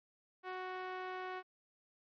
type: tone with low-pass filter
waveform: 5% pulse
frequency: 370.1 Hz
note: F#4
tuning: in tune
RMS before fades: -43 dBFS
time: 0.43-1.43 s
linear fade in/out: 50 ms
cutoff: 1300 Hz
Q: 0.74
effects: MP3 48 kbps